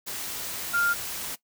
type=tone in noise; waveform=sine; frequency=1400 Hz; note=F6; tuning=4 cents sharp; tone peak=-21 dBFS; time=0.73-0.94 s; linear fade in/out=20 ms; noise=white; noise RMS=-34 dBFS; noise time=0.06-1.36 s; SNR=+10 dB; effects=noise-tail reverb RT60 0.1 s tail -18 dB re dry